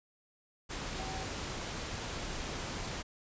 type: tone in noise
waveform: sine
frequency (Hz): 761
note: F#5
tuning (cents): +48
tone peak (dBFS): -43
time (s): 0.98-1.26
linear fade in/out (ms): 20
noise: pink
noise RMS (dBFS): -39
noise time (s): 0.69-3.03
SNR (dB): -7
effects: resampled to 16000 Hz